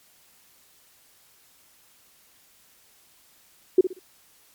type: tone with echo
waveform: sine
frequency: 370 Hz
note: F#4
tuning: in tune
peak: -10 dBFS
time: 3.78-3.81 s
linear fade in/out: 5 ms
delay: 61 ms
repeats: 3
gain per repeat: -11 dB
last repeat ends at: 3.993 s
effects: white hiss -58 dBFS RMS until 4.54 s + MP3 96 kbps